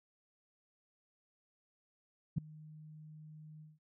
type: tone with ADSR envelope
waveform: sine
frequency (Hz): 154.2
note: D#3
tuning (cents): -15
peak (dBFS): -26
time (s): 2.36-3.79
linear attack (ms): 21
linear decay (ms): 4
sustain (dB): -24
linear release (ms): 180
effects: none